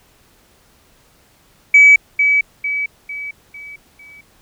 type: tone with echo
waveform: sine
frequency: 2285 Hz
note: D7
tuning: 48 cents flat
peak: -3 dBFS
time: 1.74-1.96 s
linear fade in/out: 5 ms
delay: 450 ms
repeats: 5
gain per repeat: -7 dB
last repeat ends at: 4.21 s
effects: tanh soft clip ceiling 0 dBFS + pink hiss -53 dBFS RMS until 4.41 s